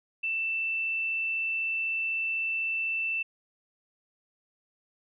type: tone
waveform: sine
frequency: 2664 Hz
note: E7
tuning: 18 cents sharp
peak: -27 dBFS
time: 0.23-3.23 s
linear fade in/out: 10 ms
effects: none